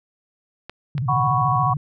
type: clicks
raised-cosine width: 0.3 ms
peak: -18 dBFS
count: 2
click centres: 0.696 / 0.98 s
type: tone with vibrato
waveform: sine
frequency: 131.9 Hz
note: C3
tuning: 14 cents sharp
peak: -21 dBFS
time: 0.95-1.77 s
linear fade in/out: 2 ms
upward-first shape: square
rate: 14 Hz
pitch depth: 180 cents each way
type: chord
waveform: sine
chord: F# suspended fourth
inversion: none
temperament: just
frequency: 740 / 986.7 / 1110 Hz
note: F#5 / B5 / C#6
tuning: 0 / -2 / +2 cents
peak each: -23 / -24 / -20 dBFS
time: 1.08-1.74 s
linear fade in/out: 10 ms
effects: none